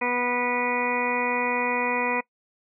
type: harmonic tone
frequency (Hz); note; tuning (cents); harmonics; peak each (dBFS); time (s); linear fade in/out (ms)
245.1; B3; -13; 1 / 2 / 3 / 4 / 5 / 6 / 8 / 9 / 10; -32 / -29 / -35 / -28 / -39 / -39 / -30 / -35 / -29; 0.01-2.21; 10
effects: noise-tail reverb RT60 0.1 s tail -22 dB re dry